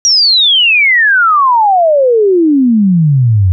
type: exponential sweep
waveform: sine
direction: down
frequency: 5800 to 88 Hz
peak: -5 dBFS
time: 0.05-3.52 s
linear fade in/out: 0 ms
effects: none